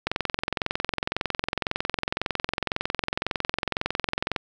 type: click train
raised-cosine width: 0.3 ms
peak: -8 dBFS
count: 95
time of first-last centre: 0.07-4.362 s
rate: 21.9 Hz
effects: none